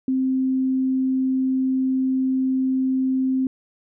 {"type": "tone", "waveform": "sine", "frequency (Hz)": 261.6, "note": "C4", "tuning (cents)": 0, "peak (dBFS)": -18, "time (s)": [0.08, 3.47], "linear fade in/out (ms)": 2, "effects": []}